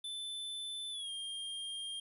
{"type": "tone with pitch glide", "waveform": "square", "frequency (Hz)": [3520, 3209], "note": ["A7", "G7"], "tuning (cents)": [0, 40], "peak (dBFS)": -40, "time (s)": [0.04, 2], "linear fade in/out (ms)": 5, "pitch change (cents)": -160, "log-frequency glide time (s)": [0.91, 1.1], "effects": ["resampled to 32000 Hz", "12-bit"]}